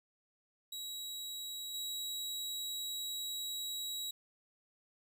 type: tone with level steps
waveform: sawtooth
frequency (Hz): 3870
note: B7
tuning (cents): -36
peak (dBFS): -38 / -35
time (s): 0.72-4.11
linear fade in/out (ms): 5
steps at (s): 1.74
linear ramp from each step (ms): 2
effects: 12-bit